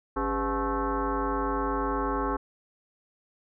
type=tone with frequency modulation; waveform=sine; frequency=406.2 Hz; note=G#4; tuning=38 cents flat; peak=-25 dBFS; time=0.16-2.37 s; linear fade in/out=10 ms; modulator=228 Hz; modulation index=4; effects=none